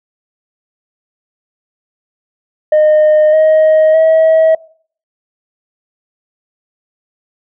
sine tone with pitch steps, 613 / 627 / 641.3 Hz, D#5 / D#5 / E5, -26 / +13 / -48 cents, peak -3 dBFS, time 2.72-4.55 s, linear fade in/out 5 ms, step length 610 ms, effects noise-tail reverb RT60 0.5 s tail -22 dB re dry + tanh soft clip ceiling -4 dBFS

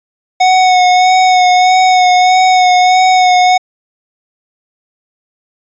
square tone with vibrato, 736 Hz, F#5, 9 cents flat, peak -6 dBFS, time 0.4-3.58 s, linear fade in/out 10 ms, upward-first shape sine, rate 1.6 Hz, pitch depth 22 cents each way, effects resampled to 16000 Hz

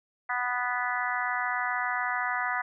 harmonic tone, 246.9 Hz, B3, in tune, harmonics 3 / 4 / 5 / 6 / 7 / 8, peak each -34 / -34 / -34 / -34 / -34 / -34 dBFS, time 0.29-2.62 s, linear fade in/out 10 ms, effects none

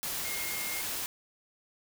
sine tone in noise, 2137 Hz, C7, 36 cents sharp, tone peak -39 dBFS, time 0.25-0.81 s, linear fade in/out 0 ms, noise white, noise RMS -35 dBFS, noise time 0.03-1.06 s, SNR -7 dB, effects none

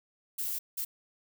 violet noise bursts at uneven times, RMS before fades -34 dBFS, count 2, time 0.38-0.59 / 0.77-0.85 s, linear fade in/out 10 ms, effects none

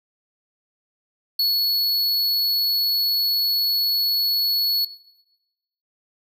square tone, 4392 Hz, C#8, 17 cents flat, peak -18 dBFS, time 1.39-4.85 s, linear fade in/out 5 ms, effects noise-tail reverb RT60 1.0 s tail -18 dB re dry

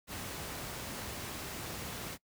pink noise, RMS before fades -41 dBFS, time 0.07-2.18 s, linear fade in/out 50 ms, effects noise-tail reverb RT60 0.1 s tail -22 dB re dry + high-pass 60 Hz 12 dB/octave

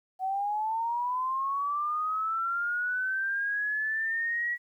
sine linear sweep, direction up, 745 to 1934 Hz, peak -27 dBFS, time 0.19-4.58 s, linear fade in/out 50 ms, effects 11-bit

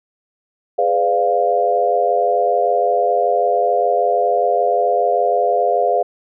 sine chord, G# diminished seventh, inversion none, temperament equal with one note detuned, 415.3 / 500.5 / 587.3 / 698.5 Hz, G#4 / B4 / D5 / F5, 0 / +23 / 0 / 0 cents, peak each -21 / -19 / -21 / -16 dBFS, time 0.78-6.03 s, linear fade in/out 10 ms, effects none

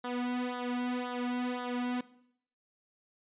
sawtooth tone with flanger, 246.9 Hz, B3, in tune, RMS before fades -34 dBFS, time 0.04-2.01 s, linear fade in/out 5 ms, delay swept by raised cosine 0.39 to 2.39 ms, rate 1.9 Hz, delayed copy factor -0.8, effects noise-tail reverb RT60 0.7 s tail -18 dB re dry + resampled to 8000 Hz

